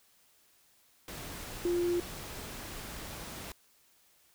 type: tone in noise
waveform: sine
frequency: 349.2 Hz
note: F4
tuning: in tune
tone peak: -27 dBFS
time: 1.65-2 s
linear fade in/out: 2 ms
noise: pink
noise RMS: -43 dBFS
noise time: 1.08-3.52 s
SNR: +13 dB
effects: white hiss -66 dBFS RMS until 4.34 s